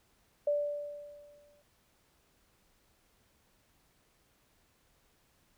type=tone with exponential decay; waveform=sine; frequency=584 Hz; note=D5; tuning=10 cents flat; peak=-25 dBFS; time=0.47-1.62 s; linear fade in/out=5 ms; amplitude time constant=250 ms; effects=pink hiss -70 dBFS RMS until 5.57 s